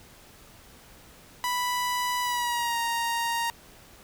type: tone with pitch glide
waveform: sawtooth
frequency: 987.8 to 932.4 Hz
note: B5 to A#5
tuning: 0 to 0 cents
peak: -22 dBFS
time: 1.44-3.5 s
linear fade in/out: 0 ms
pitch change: -100 cents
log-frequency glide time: 2.22-2.78 s
effects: pink hiss -52 dBFS RMS until 4.03 s